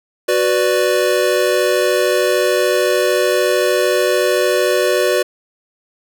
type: chord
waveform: square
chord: B minor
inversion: second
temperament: equal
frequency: 370 / 493.9 / 587.3 Hz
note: F#4 / B4 / D5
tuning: 0 / 0 / 0 cents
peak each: -18 dBFS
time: 0.28-5.23 s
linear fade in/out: 10 ms
effects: none